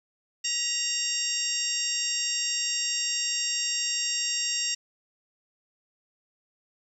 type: harmonic tone with a mistuned harmonic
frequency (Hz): 932.3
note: A#5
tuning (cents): 0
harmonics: 2 / 3 / 4 / 5 / 6 / 7 / 8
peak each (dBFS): -40 / -33 / -38 / -37 / -29 / -40 / -32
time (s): 0.44-4.75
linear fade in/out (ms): 10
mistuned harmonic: 2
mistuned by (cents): +53
effects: 10-bit